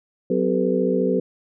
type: tone cluster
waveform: sine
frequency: 186.2 / 257.3 / 388.1 / 442.5 / 496.5 Hz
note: F#3 / C4 / G4 / A4 / B4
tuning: +11 / -29 / -17 / +10 / +9 cents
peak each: -24 dBFS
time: 0.3-1.2 s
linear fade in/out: 5 ms
effects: none